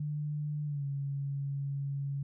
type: tone with pitch glide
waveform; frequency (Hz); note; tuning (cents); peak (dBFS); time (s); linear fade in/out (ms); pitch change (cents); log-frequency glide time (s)
sine; 148.8 to 139.64; D3 to C#3; +23 to +13; -32; 0-2.23; 5; -110; 0.65-0.85
effects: none